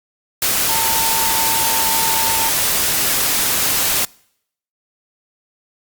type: tone in noise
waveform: sine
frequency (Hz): 902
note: A5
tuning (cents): +43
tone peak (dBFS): -21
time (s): 0.69-2.49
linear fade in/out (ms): 2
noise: white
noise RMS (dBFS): -17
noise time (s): 0.42-4.05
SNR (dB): -7
effects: noise-tail reverb RT60 0.7 s tail -25 dB re dry + Opus 48 kbps